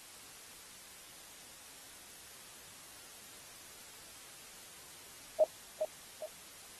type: tone with echo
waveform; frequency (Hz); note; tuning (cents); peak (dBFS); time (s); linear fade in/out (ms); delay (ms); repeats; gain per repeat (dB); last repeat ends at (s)
sine; 622.3; D#5; 0; -22; 5.4-5.44; 2; 410; 2; -8; 6.26
effects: white hiss -53 dBFS RMS until 6.79 s + AAC 32 kbps